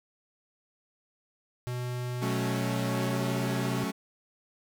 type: tone with pitch glide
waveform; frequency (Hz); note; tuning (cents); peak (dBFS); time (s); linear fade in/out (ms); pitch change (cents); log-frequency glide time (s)
square; 123.7 to 127.77; B2 to C3; +3 to -41; -32; 1.67-3.84; 0; +56; 2.95-3.17
type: chord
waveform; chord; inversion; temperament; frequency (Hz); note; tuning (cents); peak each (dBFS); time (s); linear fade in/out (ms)
sawtooth; F# minor; none; equal with one note detuned; 185 / 217.5 / 277.2; F#3 / A3 / C#4; 0 / -20 / 0; -30; 2.21-3.92; 20
effects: none